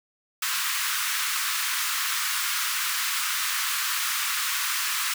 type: high-pass noise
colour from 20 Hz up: pink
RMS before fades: -27 dBFS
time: 0.42-5.14 s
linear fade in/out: 5 ms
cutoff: 1100 Hz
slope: 48 dB/octave
effects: none